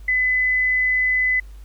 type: tone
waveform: sine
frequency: 2011 Hz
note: B6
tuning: 31 cents sharp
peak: -16 dBFS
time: 0.08-1.4 s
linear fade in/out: 5 ms
effects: added 50 Hz sine -36 dBFS peak until 1.64 s + pink hiss -56 dBFS RMS until 1.64 s